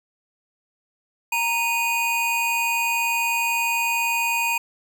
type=tone pair together; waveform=square; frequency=929 / 2480 Hz; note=A#5 / D#7; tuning=-6 / -6 cents; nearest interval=octave + perfect fourth; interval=1700 cents; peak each=-25 / -23 dBFS; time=1.32-4.58 s; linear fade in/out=5 ms; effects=none